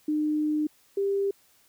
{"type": "tone pair in turn", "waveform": "sine", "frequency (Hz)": [303.4, 396.5], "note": ["D#4", "G4"], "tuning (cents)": [-44, 20], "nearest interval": "perfect fourth", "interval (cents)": 464, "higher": "second", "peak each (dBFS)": -23, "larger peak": "neither", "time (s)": [[0.08, 0.67], [0.97, 1.31]], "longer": "first", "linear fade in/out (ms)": 5, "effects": ["white hiss -62 dBFS RMS until 1.68 s"]}